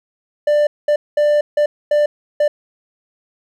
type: tone bursts at uneven times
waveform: triangle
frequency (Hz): 592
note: D5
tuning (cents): +14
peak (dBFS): -9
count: 6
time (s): 0.47-0.67 / 0.88-0.96 / 1.17-1.41 / 1.57-1.66 / 1.91-2.06 / 2.4-2.48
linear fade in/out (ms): 5
effects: none